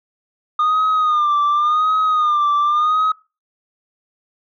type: tone with vibrato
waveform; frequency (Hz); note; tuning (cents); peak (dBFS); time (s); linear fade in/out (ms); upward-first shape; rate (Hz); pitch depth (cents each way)
sine; 1218; D#6; -37; -11; 0.59-3.12; 5; sine; 0.9; 72
effects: noise-tail reverb RT60 0.3 s tail -22 dB re dry + tanh soft clip ceiling -12 dBFS

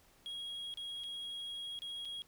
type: tone with dropouts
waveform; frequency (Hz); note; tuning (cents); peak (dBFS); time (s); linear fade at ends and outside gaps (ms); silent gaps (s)
triangle; 3296; G#7; -14; -39; 0.26-2.22; 0; 0.74-0.773 / 1.036-1.04 / 1.79-1.82 / 2.05-2.054
effects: pink hiss -66 dBFS RMS until 2.27 s

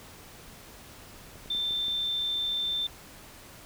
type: clicks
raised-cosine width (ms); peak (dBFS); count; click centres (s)
2; -34; 5; 1.357 / 1.459 / 1.549 / 1.709 / 1.882
type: tone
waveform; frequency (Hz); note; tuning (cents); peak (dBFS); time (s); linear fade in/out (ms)
sine; 3563; A7; +21; -27; 1.5-2.87; 5
effects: pink hiss -49 dBFS RMS until 3.65 s

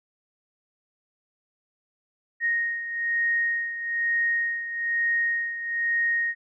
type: beating tone pair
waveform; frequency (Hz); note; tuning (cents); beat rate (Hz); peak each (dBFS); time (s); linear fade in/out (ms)
sine; 1864.7 / 1865.8; A#6 / A#6; 0 / +1; 1.1; -24 / -30; 2.4-6.35; 50
effects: none

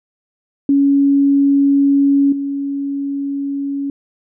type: tone with level steps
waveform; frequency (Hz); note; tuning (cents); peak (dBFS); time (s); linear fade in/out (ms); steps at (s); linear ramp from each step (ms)
sine; 279.4; C#4; +14; -9 / -18; 0.69-3.9; 2; 2.32; 5
effects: none

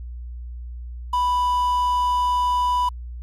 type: tone with quantisation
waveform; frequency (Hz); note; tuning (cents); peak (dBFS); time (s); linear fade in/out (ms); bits
triangle; 987.8; B5; 0; -16; 1.13-2.89; 5; 7
effects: added 60 Hz sine -31 dBFS peak until 3.22 s + resampled to 32000 Hz

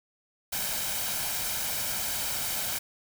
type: noise with comb filter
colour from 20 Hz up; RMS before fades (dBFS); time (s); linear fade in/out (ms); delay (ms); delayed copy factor
white; -31; 0.52-2.79; 10; 1.3; +0.5
effects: none

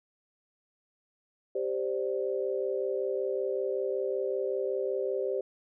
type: chord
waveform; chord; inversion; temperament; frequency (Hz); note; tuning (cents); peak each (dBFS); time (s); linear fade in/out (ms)
sine; G suspended fourth; none; just; 392 / 522.7 / 588; G4 / C5 / D5; 0 / -2 / +2; -31 / -32 / -36; 1.55-5.41; 5
effects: none

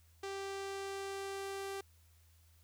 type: tone with low-pass filter sweep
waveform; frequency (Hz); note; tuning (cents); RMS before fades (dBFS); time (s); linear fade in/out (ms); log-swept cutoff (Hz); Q
sawtooth; 392; G4; 0; -42; 0.23-1.81; 5; 7200 to 12000; 0.99
effects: added 82 Hz sine -63 dBFS peak until 2.63 s + white hiss -71 dBFS RMS until 2.63 s

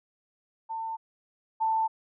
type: tone pair in turn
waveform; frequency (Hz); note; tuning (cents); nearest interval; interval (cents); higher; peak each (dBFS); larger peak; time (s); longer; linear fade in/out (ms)
sine; 897 / 887.7; A5 / A5; +33 / +15; unison; 18; first; -31 / -23; second; 0.69-0.97 / 1.6-1.88; neither; 20
effects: none

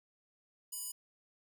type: tone with high-pass filter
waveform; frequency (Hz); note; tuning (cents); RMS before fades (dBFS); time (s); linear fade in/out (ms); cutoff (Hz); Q
square; 987.8; B5; 0; -42; 0.72-0.92; 10; 8500; 1.5
effects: none

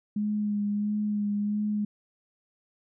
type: tone with vibrato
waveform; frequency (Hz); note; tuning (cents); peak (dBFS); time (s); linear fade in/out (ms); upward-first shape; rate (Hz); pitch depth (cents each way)
sine; 207.7; G#3; 0; -25; 0.16-1.85; 5; sine; 1.5; 22
effects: none

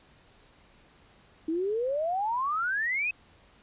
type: exponential sweep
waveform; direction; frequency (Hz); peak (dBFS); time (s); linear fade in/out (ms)
sine; up; 311.2 to 2595; -26; 1.48-3.11; 5
effects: pink hiss -59 dBFS RMS until 3.62 s + resampled to 8000 Hz

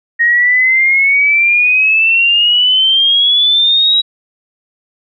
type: exponential sweep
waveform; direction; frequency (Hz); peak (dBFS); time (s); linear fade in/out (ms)
sine; up; 1864.7 to 3874; -7; 0.19-4.02; 20
effects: none

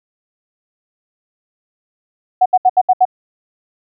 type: tone bursts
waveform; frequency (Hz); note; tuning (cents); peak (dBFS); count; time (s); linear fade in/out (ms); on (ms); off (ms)
sine; 740; F#5; 0; -6; 6; 2.41-3.053; 10; 48; 71
effects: none

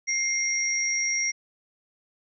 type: tone pair together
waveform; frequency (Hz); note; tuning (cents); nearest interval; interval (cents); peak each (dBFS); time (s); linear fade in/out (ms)
sine; 2120 / 5660; C7 / F8; +22 / +22; octave + perfect fourth; 1700; -26; 0.07-1.32; 20
effects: none

